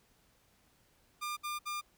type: tone bursts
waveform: sawtooth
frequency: 1200 Hz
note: D6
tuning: 37 cents sharp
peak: -32 dBFS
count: 3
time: 1.21-1.814 s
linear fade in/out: 20 ms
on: 160 ms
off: 62 ms
effects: pink hiss -69 dBFS RMS until 1.97 s